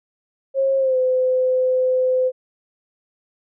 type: tone with pitch glide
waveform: sine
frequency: 539 to 511.7 Hz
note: C#5 to C5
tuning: -49 to -39 cents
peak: -15 dBFS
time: 0.54-2.32 s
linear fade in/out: 50 ms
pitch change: -90 cents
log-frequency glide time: 0.78-0.97 s
effects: none